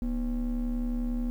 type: ring-modulated tone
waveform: triangle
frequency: 138.59 Hz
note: C#3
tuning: in tune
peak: -22 dBFS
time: 0.02-1.3 s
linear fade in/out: 0 ms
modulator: 103 Hz
effects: 10-bit